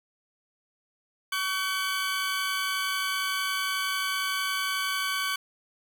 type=tone pair together; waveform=20% pulse; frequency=1131 / 1525 Hz; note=C#6 / G6; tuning=+34 / -48 cents; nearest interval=perfect fourth; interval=518 cents; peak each=-25 dBFS; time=1.32-5.36 s; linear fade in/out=5 ms; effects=none